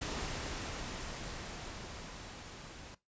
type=noise with level ramp; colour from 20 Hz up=pink; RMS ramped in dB=-38 to -50 dBFS; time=0.01-2.95 s; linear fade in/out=10 ms; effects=noise-tail reverb RT60 0.2 s tail -18 dB re dry + resampled to 16000 Hz